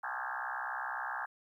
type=tone with frequency modulation; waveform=sine; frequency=1234 Hz; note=D#6; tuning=15 cents flat; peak=-35 dBFS; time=0.03-1.26 s; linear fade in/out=10 ms; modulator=63.7 Hz; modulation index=7.3; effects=12-bit